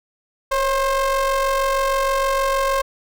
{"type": "ring-modulated tone", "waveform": "square", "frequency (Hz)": 261.6, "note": "C4", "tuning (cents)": 0, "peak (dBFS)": -15, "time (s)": [0.51, 2.82], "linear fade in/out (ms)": 10, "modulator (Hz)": 808, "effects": []}